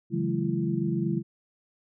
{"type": "tone cluster", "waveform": "sine", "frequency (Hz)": [139, 164, 184.5, 212.4, 337.6], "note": ["C#3", "E3", "F#3", "G#3", "E4"], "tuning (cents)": [5, -9, -5, 39, 41], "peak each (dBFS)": -31, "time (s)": [0.1, 1.23], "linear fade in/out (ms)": 50, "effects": []}